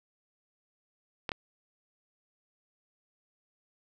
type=clicks; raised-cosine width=0.3 ms; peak=-16 dBFS; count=2; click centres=1.292 / 1.318 s; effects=none